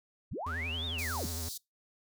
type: linear two-way sweep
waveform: sine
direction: up then down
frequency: 30.87 to 3737 to 40.22 Hz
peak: -35 dBFS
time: 0.31-1.27 s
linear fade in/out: 10 ms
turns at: 0.86 s
type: tone with vibrato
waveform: square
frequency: 82.41 Hz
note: E2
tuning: in tune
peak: -38 dBFS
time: 0.46-1.49 s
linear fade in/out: 5 ms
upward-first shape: triangle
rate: 11 Hz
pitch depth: 97 cents each way
type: high-pass noise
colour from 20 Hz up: pink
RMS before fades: -41 dBFS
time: 0.98-1.58 s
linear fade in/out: 10 ms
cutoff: 3900 Hz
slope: 48 dB/octave
effects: noise-tail reverb RT60 0.2 s tail -24 dB re dry